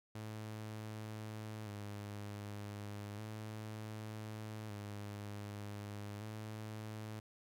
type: tone with vibrato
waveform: sawtooth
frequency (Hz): 105.5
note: G#2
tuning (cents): +28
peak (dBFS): -40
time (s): 0.15-7.2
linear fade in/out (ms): 5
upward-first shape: square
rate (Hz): 0.33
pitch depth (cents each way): 43
effects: none